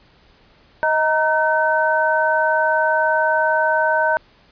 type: tone cluster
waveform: sine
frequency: 628 / 932 / 1525 Hz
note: D#5 / A#5 / G6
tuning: +16 / -1 / -48 cents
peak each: -19 dBFS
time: 0.83-4.17 s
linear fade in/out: 0 ms
effects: pink hiss -53 dBFS RMS until 4.51 s + resampled to 11025 Hz